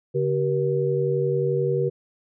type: tone cluster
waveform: sine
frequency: 142.3 / 384.3 / 475.7 Hz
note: C#3 / G4 / A#4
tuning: +46 / -34 / +35 cents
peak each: -25 / -24 / -24 dBFS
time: 0.14-1.9 s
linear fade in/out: 20 ms
effects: none